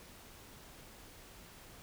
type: silence
effects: pink hiss -55 dBFS RMS until 1.82 s